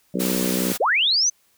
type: harmonic tone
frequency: 62.4 Hz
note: B1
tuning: 19 cents sharp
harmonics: 3 / 4 / 5 / 6 / 7 / 8 / 9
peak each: -25 / -27 / -29 / -31 / -32 / -33 / -34 dBFS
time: 0.14-0.73 s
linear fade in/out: 5 ms
type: noise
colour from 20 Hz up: white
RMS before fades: -27 dBFS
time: 0.19-0.78 s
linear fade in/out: 20 ms
type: linear sweep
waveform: sine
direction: up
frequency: 347.3 to 6290 Hz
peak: -16 dBFS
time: 0.8-1.3 s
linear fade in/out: 10 ms
effects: white hiss -62 dBFS RMS until 1.57 s